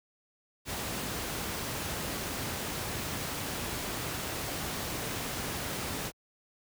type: noise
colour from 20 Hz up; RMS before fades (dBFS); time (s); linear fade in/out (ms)
pink; -35; 0.65-6.12; 50
effects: high-pass 60 Hz 12 dB/octave